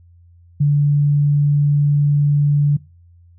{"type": "tone", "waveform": "sine", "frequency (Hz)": 145.1, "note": "D3", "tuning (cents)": -21, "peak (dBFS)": -11, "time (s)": [0.6, 2.77], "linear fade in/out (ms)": 10, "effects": ["noise-tail reverb RT60 0.4 s tail -25 dB re dry", "added 86 Hz sine -45 dBFS peak until 3.38 s"]}